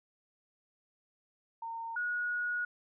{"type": "tone pair in turn", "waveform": "sine", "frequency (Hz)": [915, 1452.5], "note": ["A#5", "F#6"], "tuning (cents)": [-32, -32], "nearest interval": "minor sixth", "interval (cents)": 800, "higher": "second", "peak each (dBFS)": [-37, -31], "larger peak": "second", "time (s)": [[1.62, 1.96], [1.96, 2.65]], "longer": "second", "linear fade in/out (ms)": 5, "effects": []}